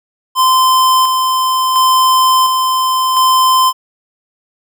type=tone with tremolo; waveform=square; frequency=1034 Hz; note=C6; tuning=21 cents flat; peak=-8 dBFS; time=0.35-3.73 s; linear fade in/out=50 ms; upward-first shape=square; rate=0.71 Hz; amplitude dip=35%; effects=none